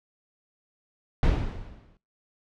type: noise with exponential decay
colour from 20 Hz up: brown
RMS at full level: -19 dBFS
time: 1.23-1.97 s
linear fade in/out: 1 ms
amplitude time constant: 160 ms
effects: noise-tail reverb RT60 0.3 s tail -24 dB re dry + low-pass 4000 Hz 12 dB/octave